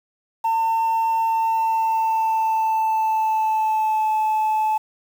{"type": "tone with pitch glide", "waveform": "sine", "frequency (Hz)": [902, 866.8], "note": ["A5", "A5"], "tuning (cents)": [43, -26], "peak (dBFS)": -15, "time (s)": [0.44, 4.78], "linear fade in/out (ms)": 10, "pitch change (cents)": -69, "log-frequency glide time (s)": [1.21, 4.13], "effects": ["tanh soft clip ceiling -16 dBFS", "7-bit"]}